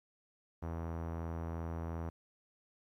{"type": "tone with low-pass filter", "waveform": "sawtooth", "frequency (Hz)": 82.8, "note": "E2", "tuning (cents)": 8, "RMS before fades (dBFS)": -40, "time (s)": [0.62, 2.1], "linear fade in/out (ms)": 10, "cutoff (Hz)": 1100, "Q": 1.2, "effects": ["12-bit"]}